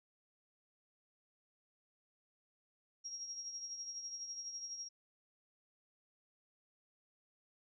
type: tone with tremolo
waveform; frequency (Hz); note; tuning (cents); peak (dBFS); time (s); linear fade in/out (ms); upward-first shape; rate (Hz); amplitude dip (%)
sine; 5610; F8; +7; -40; 3.04-4.89; 20; triangle; 12; 60
effects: none